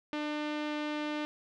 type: tone with low-pass filter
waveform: sawtooth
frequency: 299.7 Hz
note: D4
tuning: 35 cents sharp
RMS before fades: -35 dBFS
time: 0.13-1.25 s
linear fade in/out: 0 ms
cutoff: 3300 Hz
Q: 1.4
effects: none